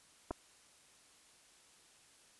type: clicks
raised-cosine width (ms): 1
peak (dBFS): -25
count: 2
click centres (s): 0.308 / 0.311
effects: white hiss -64 dBFS RMS until 2.39 s + resampled to 24000 Hz